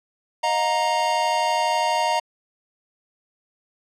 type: chord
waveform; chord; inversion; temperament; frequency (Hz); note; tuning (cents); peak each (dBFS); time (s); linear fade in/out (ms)
square; Eb suspended second; none; equal with one note detuned; 622.3 / 714.4 / 932.3; Eb5 / F5 / Bb5; 0 / +39 / 0; -27 / -26 / -22; 0.43-2.2; 10
effects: low-pass 7000 Hz 12 dB/octave